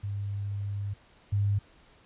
sine tone pair in turn, 100.8 / 101.24 Hz, G2 / G#2, +49 / -44 cents, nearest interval unison, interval 7 cents, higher second, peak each -30 / -23 dBFS, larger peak second, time 0.03-0.94 / 1.32-1.59 s, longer first, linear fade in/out 10 ms, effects pink hiss -59 dBFS RMS until 2.05 s + resampled to 8000 Hz

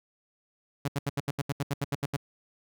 sawtooth tone bursts, 141 Hz, C#3, 30 cents sharp, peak -23 dBFS, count 13, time 0.85-2.166 s, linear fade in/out 5 ms, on 32 ms, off 75 ms, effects none

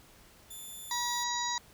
5% pulse tone, 3520 Hz, A7, in tune, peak -35 dBFS, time 0.5-1.24 s, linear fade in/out 10 ms
harmonic tone, 964 Hz, B5, 42 cents flat, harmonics 1 / 2 / 4 / 5 / 6 / 7, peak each -34 / -39 / -37 / -41 / -43 / -38 dBFS, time 0.91-1.58 s, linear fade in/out 2 ms
effects pink hiss -58 dBFS RMS until 1.73 s

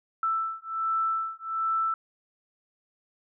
sine beating tone pair, 1324 / 1325.3 Hz, E6 / E6, +7 / +9 cents, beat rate 1.3 Hz, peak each -29 dBFS, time 0.23-1.94 s, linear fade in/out 2 ms, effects none

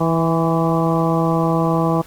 harmonic tone with a mistuned harmonic, 164 Hz, E3, 9 cents flat, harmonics 1 / 2 / 3 / 4 / 5 / 6 / 7, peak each -18 / -21 / -23 / -24 / -25 / -26 / -26 dBFS, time 0-2.02 s, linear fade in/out 10 ms, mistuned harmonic 6, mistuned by +49 cents, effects pink hiss -44 dBFS RMS until 2.06 s + Opus 32 kbps

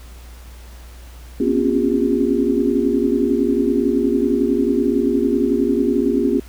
sine tone cluster, 239.9 / 267.1 / 278 / 351.8 / 403.5 Hz, A#3 / C4 / C#4 / F4 / G#4, +50 / +36 / +5 / +13 / -50 cents, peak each -21 dBFS, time 1.4-6.4 s, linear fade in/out 5 ms, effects added 60 Hz sine -36 dBFS peak until 6.48 s + pink hiss -46 dBFS RMS until 6.48 s

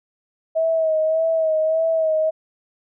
sine tone with vibrato, 640 Hz, D#5, 49 cents sharp, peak -16 dBFS, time 0.55-2.31 s, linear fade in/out 20 ms, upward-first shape sine, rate 1.7 Hz, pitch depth 36 cents each way, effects none

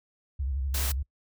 sine tone with vibrato, 67.5 Hz, C#2, 45 cents flat, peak -27 dBFS, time 0.39-1.03 s, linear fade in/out 10 ms, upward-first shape square, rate 12 Hz, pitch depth 98 cents each way
white noise, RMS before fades -32 dBFS, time 0.74-0.92 s, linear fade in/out 5 ms
effects noise-tail reverb RT60 0.1 s tail -24 dB re dry

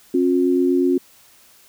sine tone pair together, 270.2 / 358.4 Hz, C#4 / F4, -44 / +45 cents, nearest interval perfect fourth, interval 489 cents, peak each -17 dBFS, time 0.14-0.98 s, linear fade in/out 5 ms, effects white hiss -51 dBFS RMS until 1.68 s

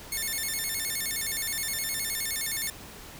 5% pulse tone with vibrato, 1975.5 Hz, B6, in tune, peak -19 dBFS, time 0.12-2.7 s, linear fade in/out 2 ms, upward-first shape square, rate 9.6 Hz, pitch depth 170 cents each way, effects pink hiss -45 dBFS RMS until 3.19 s

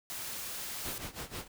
white noise, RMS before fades -40 dBFS, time 0.1-0.98 s, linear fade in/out 0 ms
pink noise with tremolo, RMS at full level -39 dBFS, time 0.84-1.48 s, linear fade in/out 10 ms, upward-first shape sine, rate 6.1 Hz, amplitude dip 85%
effects none

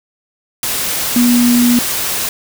sine tone in noise, 241.8 Hz, B3, 36 cents flat, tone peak -8 dBFS, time 1.16-1.79 s, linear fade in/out 2 ms, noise white, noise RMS -18 dBFS, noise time 0.63-2.29 s, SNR +7 dB, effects none

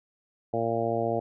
harmonic tone, 115 Hz, A#2, 23 cents flat, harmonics 1 / 2 / 3 / 4 / 5 / 6 / 7, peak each -35 / -35 / -33 / -31 / -31 / -30 / -37 dBFS, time 0.53-1.2 s, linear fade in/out 10 ms, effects none

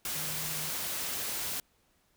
sine tone in noise, 155.56 Hz, D#3, in tune, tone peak -44 dBFS, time 0.15-0.7 s, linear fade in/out 2 ms, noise white, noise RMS -35 dBFS, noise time 0.05-1.6 s, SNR -12 dB, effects pink hiss -70 dBFS RMS until 2.16 s

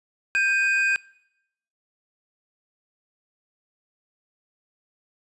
triangle tone pair together, 1582.1 / 2489 Hz, G6 / D#7, +16 / 0 cents, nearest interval minor sixth, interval 784 cents, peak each -20 dBFS, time 0.35-0.96 s, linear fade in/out 0 ms, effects noise-tail reverb RT60 0.8 s tail -23 dB re dry + resampled to 24000 Hz

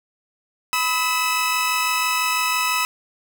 sawtooth tone cluster, 997 / 1278 / 2602 Hz, B5 / D#6 / E7, +16 / +46 / -23 cents, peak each -20 dBFS, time 0.73-2.85 s, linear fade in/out 0 ms, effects none

